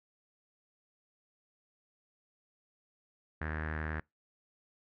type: tone with low-pass filter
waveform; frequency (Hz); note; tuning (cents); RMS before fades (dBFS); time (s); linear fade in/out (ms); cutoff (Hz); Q
sawtooth; 77.78; D#2; 0; -37; 3.41-4; 5; 1700; 7.1
effects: noise-tail reverb RT60 0.2 s tail -26 dB re dry